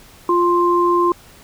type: tone pair together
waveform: sine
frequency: 349.2 / 1048.9 Hz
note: F4 / C6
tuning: 0 / +4 cents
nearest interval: octave + perfect fifth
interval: 1904 cents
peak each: -15 dBFS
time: 0.29-1.12 s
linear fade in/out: 2 ms
effects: pink hiss -45 dBFS RMS until 1.43 s